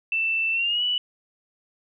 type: tone with pitch glide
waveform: sine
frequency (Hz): 2664 to 2956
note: E7 to F#7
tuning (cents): +18 to -2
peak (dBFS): -21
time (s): 0.12-0.98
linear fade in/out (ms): 2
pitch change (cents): +180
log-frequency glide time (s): 0.52-0.83
effects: none